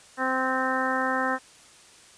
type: harmonic tone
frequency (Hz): 260.2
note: C4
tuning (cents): -9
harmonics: 1 / 2 / 3 / 4 / 5 / 6 / 7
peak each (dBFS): -31 / -31 / -31 / -31 / -31 / -31 / -31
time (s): 0.17-1.39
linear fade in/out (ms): 50
effects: white hiss -52 dBFS RMS until 2.17 s + resampled to 22050 Hz